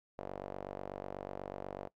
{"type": "tone with band-pass filter", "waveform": "sawtooth", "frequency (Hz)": 48.14, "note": "G1", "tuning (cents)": -31, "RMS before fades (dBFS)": -44, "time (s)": [0.18, 1.88], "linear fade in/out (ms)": 10, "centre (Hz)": 610, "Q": 2.1, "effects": ["noise-tail reverb RT60 0.1 s tail -20 dB re dry"]}